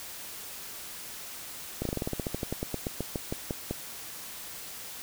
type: slowing click train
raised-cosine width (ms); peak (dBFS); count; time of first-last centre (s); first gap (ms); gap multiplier
2; -17; 21; 1.82-3.71; 33; 1.1
effects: white hiss -42 dBFS RMS until 5.02 s